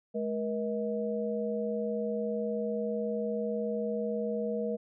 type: tone cluster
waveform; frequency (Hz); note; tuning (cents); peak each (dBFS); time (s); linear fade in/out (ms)
sine; 213.1 / 476.7 / 635; G#3 / A#4 / D#5; +45 / +39 / +35; -34 / -32 / -37; 0.14-4.77; 20
effects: none